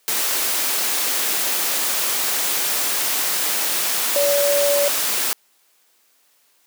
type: tone in noise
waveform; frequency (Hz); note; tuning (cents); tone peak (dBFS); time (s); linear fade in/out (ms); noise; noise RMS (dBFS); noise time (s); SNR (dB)
sine; 572; D5; -46; -16; 4.16-4.88; 0; white; -21; 0.08-5.33; +2
effects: white hiss -60 dBFS RMS until 6.66 s + high-pass 300 Hz 12 dB/octave